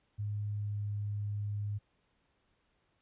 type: tone with pitch glide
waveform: sine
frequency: 103.83 to 103.17 Hz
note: G#2 to G#2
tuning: 0 to -11 cents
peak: -33 dBFS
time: 0.18-1.79 s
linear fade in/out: 20 ms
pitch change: -11 cents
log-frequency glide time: 0.47-0.82 s
effects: pink hiss -75 dBFS RMS until 3.01 s + resampled to 8000 Hz